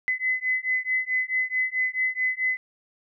sine beating tone pair, 2022 / 2026.6 Hz, B6 / B6, +40 / +44 cents, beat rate 4.6 Hz, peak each -26 dBFS, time 0.08-2.57 s, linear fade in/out 0 ms, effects none

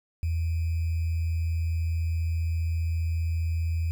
sine tone with sample-and-hold, 82.41 Hz, E2, in tune, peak -24 dBFS, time 0.23-3.91 s, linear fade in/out 0 ms, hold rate 2450 Hz, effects none

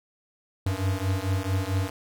square beating tone pair, 93.2 / 97.7 Hz, F#2 / G2, +13 / -5 cents, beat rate 4.5 Hz, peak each -28 dBFS, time 0.66-1.9 s, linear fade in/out 5 ms, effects none

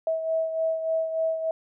sine beating tone pair, 646 / 649.4 Hz, E5 / E5, -35 / -26 cents, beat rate 3.4 Hz, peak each -24 / -32 dBFS, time 0.07-1.51 s, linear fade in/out 2 ms, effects none

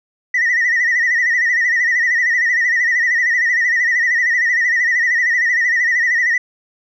sine tone with vibrato, 1914 Hz, A#6, 45 cents sharp, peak -11 dBFS, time 0.34-6.38 s, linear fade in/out 5 ms, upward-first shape sine, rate 13 Hz, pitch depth 85 cents each way, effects tanh soft clip ceiling -10 dBFS

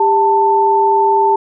sine tone pair together, 398.1 / 888 Hz, G4 / A5, +27 / +16 cents, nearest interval octave + major second, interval 1389 cents, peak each -14 / -10 dBFS, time 0-1.36 s, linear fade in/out 5 ms, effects none

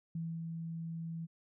sine tone with ADSR envelope, 164.81 Hz, E3, in tune, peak -35 dBFS, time 0.15-1.27 s, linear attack 4 ms, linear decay 250 ms, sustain -3 dB, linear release 28 ms, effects none

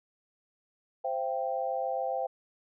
sine chord, C major, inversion none, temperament equal with one note detuned, 523.3 / 676.6 / 784 Hz, C5 / E5 / G5, 0 / +45 / 0 cents, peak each -33 / -34 / -33 dBFS, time 1.04-2.27 s, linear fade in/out 10 ms, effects none

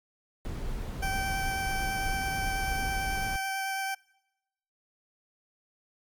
brown noise, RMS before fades -34 dBFS, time 0.45-3.36 s, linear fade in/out 0 ms
20% pulse tone with vibrato, 775 Hz, G5, 20 cents flat, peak -25 dBFS, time 1.02-3.95 s, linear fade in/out 10 ms, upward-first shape triangle, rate 9.1 Hz, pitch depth 11 cents each way
effects noise-tail reverb RT60 1.0 s tail -26 dB re dry + MP3 96 kbps

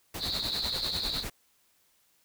pink noise with tremolo, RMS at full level -35 dBFS, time 0.14-1.3 s, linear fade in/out 5 ms, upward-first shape triangle, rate 10 Hz, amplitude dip 85%
white band-pass noise, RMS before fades -33 dBFS, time 0.18-1.25 s, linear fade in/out 50 ms, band 3800 to 4400 Hz, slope 96 dB/octave
effects white hiss -68 dBFS RMS until 2.24 s

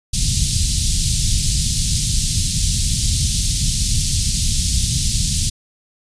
pink band-stop noise, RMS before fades -17 dBFS, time 0.13-5.5 s, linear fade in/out 10 ms, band 160 to 3900 Hz, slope 24 dB/octave, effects resampled to 22050 Hz

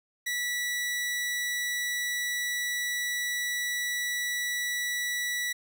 sawtooth tone, 1950 Hz, B6, 23 cents flat, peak -25 dBFS, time 0.26-5.53 s, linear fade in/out 10 ms, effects none

